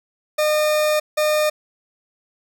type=tone pair in turn; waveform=40% pulse; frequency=608 / 608 Hz; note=D#5 / D#5; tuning=-40 / -40 cents; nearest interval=unison; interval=0 cents; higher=neither; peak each=-15 dBFS; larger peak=neither; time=0.38-1 / 1.17-1.5 s; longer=first; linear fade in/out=10 ms; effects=9-bit